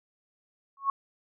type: tone with exponential growth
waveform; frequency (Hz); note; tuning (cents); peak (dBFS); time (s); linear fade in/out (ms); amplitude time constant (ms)
sine; 1100; C#6; -14; -19; 0.77-0.9; 2; 28
effects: none